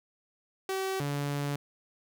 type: tone pair in turn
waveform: sawtooth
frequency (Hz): 382.6 / 143.31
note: G4 / D3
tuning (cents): -42 / -42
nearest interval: octave + perfect fourth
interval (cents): 1700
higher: first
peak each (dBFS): -26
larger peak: neither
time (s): 0.69-1 / 1-1.56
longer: second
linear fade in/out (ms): 2
effects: none